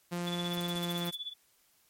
sawtooth tone with pitch glide, 174.61 to 173.2 Hz, F3 to F3, 0 to -14 cents, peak -29 dBFS, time 0.11-1.11 s, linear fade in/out 20 ms, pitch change -14 cents, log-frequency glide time 0.56-0.95 s
sine tone with tremolo, 3452 Hz, A7, 34 cents flat, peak -34 dBFS, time 0.26-1.34 s, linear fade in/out 20 ms, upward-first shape sine, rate 16 Hz, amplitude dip 85%
violet noise bursts, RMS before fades -41 dBFS, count 9, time 0.53-1.15 s, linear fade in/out 5 ms, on 28 ms, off 46 ms
effects white hiss -68 dBFS RMS until 1.89 s + MP3 64 kbps

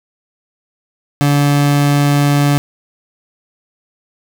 30% pulse tone, 143.8 Hz, D3, 36 cents flat, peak -7 dBFS, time 1.21-2.58 s, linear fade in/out 0 ms, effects none

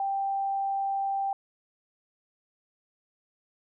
sine tone, 786 Hz, G5, 4 cents sharp, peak -26 dBFS, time 0-1.33 s, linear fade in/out 2 ms, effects none

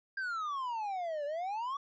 triangle exponential two-way sweep, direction down then up, 1611 to 566 to 1147 Hz, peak -32 dBFS, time 0.17-1.77 s, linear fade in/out 5 ms, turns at 1.25 s, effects resampled to 16000 Hz

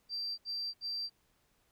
sine tone bursts, 4699 Hz, D8, in tune, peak -34 dBFS, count 3, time 0.09-1.098 s, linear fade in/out 50 ms, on 290 ms, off 69 ms, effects tanh soft clip ceiling -30 dBFS + pink hiss -73 dBFS RMS until 1.71 s

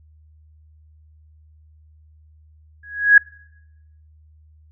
sine tone with exponential growth, 1661.2 Hz, G#6, in tune, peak -3 dBFS, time 2.83-3.18 s, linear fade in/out 5 ms, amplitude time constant 76 ms, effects noise-tail reverb RT60 0.9 s tail -24 dB re dry + added 77 Hz sine -48 dBFS peak until 4.71 s

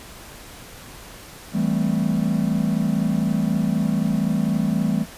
triangle chord, A minor seventh, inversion second, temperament equal with one note detuned, 164.81 / 196 / 220 / 256.7 Hz, E3 / G3 / A3 / C4, 0 / 0 / 0 / -33 cents, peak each -22 / -21 / -21 / -26 dBFS, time 1.52-5.06 s, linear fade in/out 50 ms, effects pink hiss -41 dBFS RMS until 5.17 s + resampled to 32000 Hz

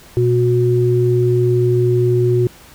sine tone pair together, 121.4 / 363.8 Hz, B2 / F#4, -29 / -29 cents, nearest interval octave + perfect fifth, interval 1900 cents, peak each -14 dBFS, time 0.17-2.47 s, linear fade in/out 0 ms, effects pink hiss -43 dBFS RMS until 2.74 s

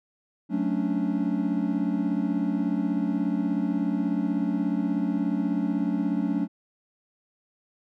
triangle chord, D major seventh, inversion first, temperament equal, 185 / 220 / 277.2 / 293.7 Hz, F#3 / A3 / C#4 / D4, 0 / 0 / 0 / 0 cents, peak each -27 dBFS, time 0.49-6.48 s, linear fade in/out 50 ms, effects none

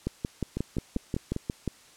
two click trains, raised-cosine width 3 ms, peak -15 / -17 dBFS, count 10 / 5, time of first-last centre 0.07-1.677 / 0.57-1.364 s, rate 5.6 / 5.04 Hz, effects white hiss -55 dBFS RMS until 1.96 s + low-pass 9000 Hz 12 dB/octave

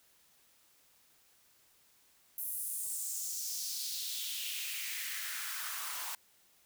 white noise with high-pass filter sweep, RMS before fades -39 dBFS, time 2.38-6.15 s, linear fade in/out 2 ms, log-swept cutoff 12000 to 930 Hz, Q 2.7, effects white hiss -67 dBFS RMS until 6.65 s

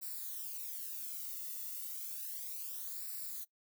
violet noise with flanger, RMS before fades -43 dBFS, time 0.01-3.45 s, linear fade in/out 20 ms, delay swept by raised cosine 0.31 to 1.28 ms, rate 0.32 Hz, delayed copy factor -0.8, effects noise-tail reverb RT60 0.1 s tail -19 dB re dry

